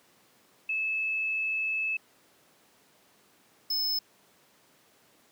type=tone pair in turn; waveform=sine / square; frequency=2607 / 5214 Hz; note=E7 / E8; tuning=-20 / -20 cents; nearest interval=octave; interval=1200 cents; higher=second; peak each=-27 dBFS; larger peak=neither; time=0.69-1.97 / 3.7-3.99 s; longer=first; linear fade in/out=5 ms; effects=pink hiss -62 dBFS RMS until 5.31 s + high-pass 200 Hz 12 dB/octave